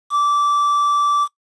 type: tone with quantisation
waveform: triangle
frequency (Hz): 1164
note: D6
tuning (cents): -16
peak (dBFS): -12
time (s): 0.1-1.28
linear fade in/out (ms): 50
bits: 6
effects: noise-tail reverb RT60 0.1 s tail -19 dB re dry + resampled to 22050 Hz